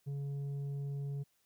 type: tone with tanh clipping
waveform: sine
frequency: 140.7 Hz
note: C#3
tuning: 26 cents sharp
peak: -37 dBFS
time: 0.06-1.24 s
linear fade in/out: 20 ms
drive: 5 dB
effects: white hiss -75 dBFS RMS until 1.45 s